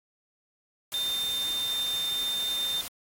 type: tone in noise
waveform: sine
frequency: 3600 Hz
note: A7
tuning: 39 cents sharp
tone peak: -27 dBFS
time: 0.94-2.81 s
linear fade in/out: 0 ms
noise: white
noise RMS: -38 dBFS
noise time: 0.92-2.88 s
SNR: +8 dB
effects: AAC 48 kbps